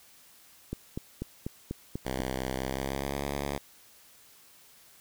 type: click train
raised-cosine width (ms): 3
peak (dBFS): -20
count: 7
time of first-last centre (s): 0.73-2.201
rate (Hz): 4.08
type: tone with pitch glide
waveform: 5% pulse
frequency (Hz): 65 to 70.47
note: C2 to C#2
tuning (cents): -11 to +29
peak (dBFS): -20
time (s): 2.05-3.58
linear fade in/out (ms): 5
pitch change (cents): +140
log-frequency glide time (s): 2.55-3.22
effects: white hiss -57 dBFS RMS until 5 s